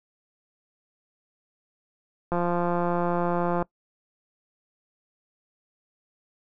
click train, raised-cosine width 1 ms, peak -13 dBFS, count 228, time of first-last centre 2.32-3.625 s, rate 174 Hz, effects noise-tail reverb RT60 0.1 s tail -22 dB re dry

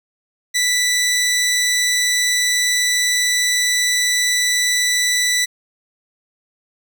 15% pulse tone, 1975.5 Hz, B6, in tune, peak -9 dBFS, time 0.54-5.46 s, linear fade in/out 20 ms, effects none

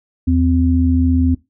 sine tone pair together, 81 / 257.7 Hz, E2 / C4, -30 / -26 cents, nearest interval octave + minor sixth, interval 2004 cents, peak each -14 dBFS, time 0.27-1.35 s, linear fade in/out 10 ms, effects noise-tail reverb RT60 0.2 s tail -19 dB re dry

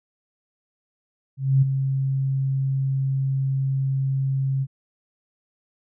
sine tone with ADSR envelope, 134.9 Hz, C#3, 47 cents flat, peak -12 dBFS, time 1.37-4.67 s, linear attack 250 ms, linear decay 15 ms, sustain -8 dB, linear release 49 ms, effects none

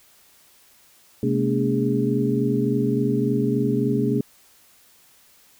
sine tone cluster, 130.2 / 213.6 / 237.1 / 285.9 / 410.6 Hz, C3 / G#3 / A#3 / D4 / G#4, -8 / +49 / +30 / -46 / -20 cents, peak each -25 dBFS, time 1.23-4.21 s, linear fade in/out 2 ms, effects white hiss -55 dBFS RMS until 5.59 s

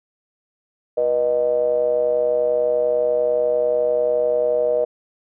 triangle ring-modulated tone, 65.7 Hz, C2, 8 cents sharp, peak -11 dBFS, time 0.97-4.85 s, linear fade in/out 10 ms, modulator 550 Hz, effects none

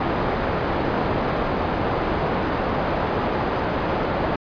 white low-pass noise, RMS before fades -23 dBFS, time 0-4.36 s, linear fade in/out 5 ms, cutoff 840 Hz, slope 12 dB/octave, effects resampled to 11025 Hz

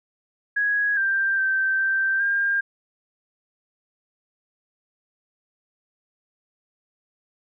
sine tone with pitch steps, 1661 / 1579 / 1556 / 1565 / 1605 Hz, G#6 / G6 / G6 / G6 / G6, 0 / +12 / -13 / -3 / +40 cents, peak -19 dBFS, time 0.56-2.61 s, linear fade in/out 10 ms, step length 410 ms, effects none

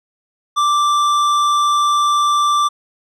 sine tone with tanh clipping, 1174.7 Hz, D6, in tune, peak -14 dBFS, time 0.56-2.69 s, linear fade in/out 20 ms, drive 13 dB, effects none

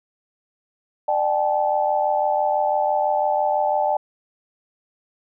sine tone cluster, 599 / 775 / 861 Hz, D5 / G5 / A5, +34 / -20 / -38 cents, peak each -22 dBFS, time 1.08-3.97 s, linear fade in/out 5 ms, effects none

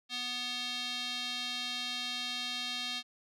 square tone with band-pass filter, 246.9 Hz, B3, in tune, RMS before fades -37 dBFS, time 0.09-3.03 s, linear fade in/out 50 ms, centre 3700 Hz, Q 3.2, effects none

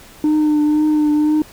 sine tone with vibrato, 302.3 Hz, D#4, 50 cents flat, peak -9 dBFS, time 0.24-1.42 s, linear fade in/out 2 ms, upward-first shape triangle, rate 2 Hz, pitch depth 28 cents each way, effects tanh soft clip ceiling -11 dBFS + pink hiss -42 dBFS RMS until 1.52 s

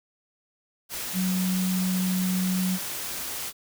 sine tone in noise, 185 Hz, F#3, in tune, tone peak -23 dBFS, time 1.13-2.79 s, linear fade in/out 50 ms, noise white, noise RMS -33 dBFS, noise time 0.89-3.53 s, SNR +7 dB, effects none

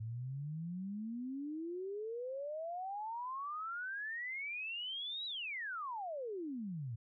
sine exponential two-way sweep, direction up then down, 107.5 to 3951 to 107.5 Hz, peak -39 dBFS, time 0-6.96 s, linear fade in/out 10 ms, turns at 5.26 s, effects none

